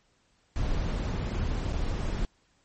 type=noise with dropouts; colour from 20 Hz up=brown; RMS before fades=-29 dBFS; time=0.56-2.25 s; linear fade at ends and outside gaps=1 ms; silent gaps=1.725-1.731 s; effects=pink hiss -68 dBFS RMS until 2.64 s + MP3 32 kbps